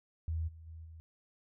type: tone with level steps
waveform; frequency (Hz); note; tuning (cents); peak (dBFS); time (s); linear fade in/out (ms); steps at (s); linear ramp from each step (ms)
sine; 81; E2; -30; -32 / -49 / -45 / -48; 0.28-1; 0; 0.47 / 0.66 / 0.84; 20
effects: none